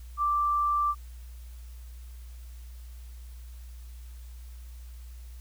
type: tone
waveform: sine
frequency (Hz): 1174.7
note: D6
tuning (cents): 0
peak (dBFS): -23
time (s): 0.17-0.95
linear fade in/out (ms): 50
effects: added 60 Hz sine -41 dBFS peak until 5.4 s + white hiss -59 dBFS RMS until 5.4 s